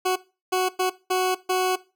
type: tone bursts at uneven times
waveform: 20% pulse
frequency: 370 Hz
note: F#4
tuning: in tune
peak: -15 dBFS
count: 5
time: 0.05-0.16 / 0.52-0.69 / 0.79-0.9 / 1.1-1.35 / 1.49-1.76 s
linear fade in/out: 10 ms
effects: noise-tail reverb RT60 0.3 s tail -19 dB re dry